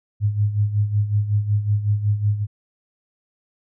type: tone with tremolo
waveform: sine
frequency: 104 Hz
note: G#2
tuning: 3 cents sharp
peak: -14 dBFS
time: 0.2-2.47 s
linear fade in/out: 50 ms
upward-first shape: sine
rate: 5.4 Hz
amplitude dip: 70%
effects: none